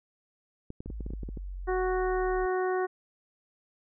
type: clicks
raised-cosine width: 3 ms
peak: -26 dBFS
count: 11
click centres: 0.704 / 0.805 / 0.86 / 0.902 / 1.007 / 1.064 / 1.105 / 1.136 / 1.233 / 1.289 / 1.373 s
type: exponential sweep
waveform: sine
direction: down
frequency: 55 to 36.18 Hz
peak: -35 dBFS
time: 0.87-2.46 s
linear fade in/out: 10 ms
type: harmonic tone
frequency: 370 Hz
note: F#4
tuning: in tune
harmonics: 1 / 2 / 3 / 4 / 5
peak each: -27 / -33 / -37 / -39 / -41 dBFS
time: 1.67-2.87 s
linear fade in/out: 20 ms
effects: none